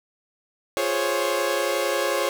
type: chord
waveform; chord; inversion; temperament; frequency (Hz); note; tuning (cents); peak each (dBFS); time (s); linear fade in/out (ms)
sawtooth; Db major seventh; first; equal; 349.2 / 415.3 / 523.3 / 554.4; F4 / Ab4 / C5 / Db5; 0 / 0 / 0 / 0; -26 / -25 / -24 / -21; 0.77-2.29; 0
effects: none